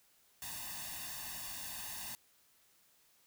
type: noise with comb filter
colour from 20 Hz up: white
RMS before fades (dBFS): -44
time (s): 0.42-2.15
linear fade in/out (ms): 0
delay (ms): 1.1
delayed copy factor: +1
effects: white hiss -69 dBFS RMS until 3.26 s